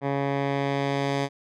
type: tone with low-pass filter sweep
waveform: 10% pulse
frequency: 139.5 Hz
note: C#3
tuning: 11 cents sharp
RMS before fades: -26 dBFS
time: 0.01-1.29 s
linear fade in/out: 50 ms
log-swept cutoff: 1600 to 5700 Hz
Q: 0.81
effects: none